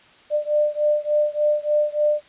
sine beating tone pair, 596 / 599.4 Hz, D5 / D5, +25 / +35 cents, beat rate 3.4 Hz, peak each -20 / -21 dBFS, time 0.3-2.22 s, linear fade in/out 50 ms, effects white hiss -51 dBFS RMS until 2.28 s + resampled to 8000 Hz

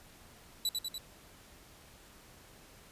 sawtooth tone with echo, 3951 Hz, B7, in tune, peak -26 dBFS, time 0.65-0.69 s, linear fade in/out 2 ms, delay 97 ms, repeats 3, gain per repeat -3 dB, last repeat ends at 0.981 s, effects pink hiss -57 dBFS RMS until 2.91 s + resampled to 32000 Hz

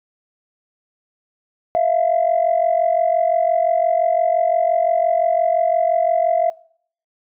sine tone pair together, 652.2 / 698 Hz, E5 / F5, -19 / -1 cents, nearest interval minor second, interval 118 cents, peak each -16 dBFS, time 1.75-6.5 s, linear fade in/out 0 ms, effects noise-tail reverb RT60 0.6 s tail -23 dB re dry + tanh soft clip ceiling -8 dBFS

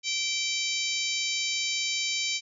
harmonic tone with a mistuned harmonic, 775 Hz, G5, 20 cents flat, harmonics 3 / 4 / 5 / 6 / 7 / 8 / 9, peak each -32 / -34 / -34 / -35 / -36 / -36 / -37 dBFS, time 0.03-2.41 s, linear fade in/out 50 ms, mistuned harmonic 9, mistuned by +25 cents, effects none

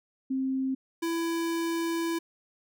sine / square tone pair in turn, 264.4 / 333.1 Hz, C4 / E4, +18 / +18 cents, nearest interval major third, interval 400 cents, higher second, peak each -26 / -28 dBFS, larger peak first, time 0.3-0.75 / 1.02-2.19 s, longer second, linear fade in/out 10 ms, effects none

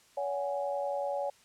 sine chord, C# suspended fourth, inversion none, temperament equal with one note detuned, 566.3 / 740 / 830.6 Hz, C#5 / F#5 / G#5, +37 / 0 / 0 cents, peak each -32 / -38 / -37 dBFS, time 0.17-1.3 s, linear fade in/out 5 ms, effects white hiss -62 dBFS RMS until 1.44 s + low-pass 9000 Hz 12 dB/octave

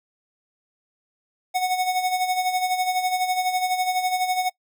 square tone with tremolo, 737 Hz, F#5, 7 cents flat, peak -19 dBFS, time 1.54-4.5 s, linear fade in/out 20 ms, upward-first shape sine, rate 12 Hz, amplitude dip 60%, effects noise-tail reverb RT60 0.1 s tail -23 dB re dry

